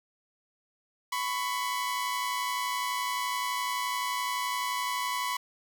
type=tone pair together; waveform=sawtooth; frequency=997 / 1108.7 Hz; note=B5 / C#6; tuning=+16 / 0 cents; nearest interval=major second; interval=184 cents; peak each=-27 / -30 dBFS; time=1.12-5.37 s; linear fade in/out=5 ms; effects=none